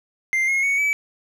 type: tone with pitch steps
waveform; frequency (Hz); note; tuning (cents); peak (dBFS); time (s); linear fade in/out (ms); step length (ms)
triangle; 2093 / 2158 / 2225 / 2294; C7 / C#7 / C#7 / D7; 0 / -47 / +6 / -41; -16; 0.33-0.93; 0; 150
effects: none